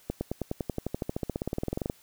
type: accelerating click train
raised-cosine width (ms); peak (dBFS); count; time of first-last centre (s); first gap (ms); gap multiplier
2; -16; 27; 0.1-1.899; 110; 0.96
effects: white hiss -59 dBFS RMS until 2.02 s

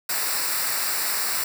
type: noise with comb filter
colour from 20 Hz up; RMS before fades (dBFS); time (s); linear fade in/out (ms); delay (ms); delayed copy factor
white; -25; 0.09-1.44; 5; 0.31; -0.75
effects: none

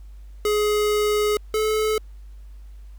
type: tone pair in turn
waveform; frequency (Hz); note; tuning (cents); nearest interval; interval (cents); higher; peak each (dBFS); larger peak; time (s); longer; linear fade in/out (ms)
square; 420 / 432.3; G#4 / A4; +19 / -31; unison; 50; second; -19 / -20; first; 0.45-1.37 / 1.54-1.98; first; 2
effects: added 50 Hz sine -38 dBFS peak until 2.98 s + pink hiss -63 dBFS RMS until 2.98 s

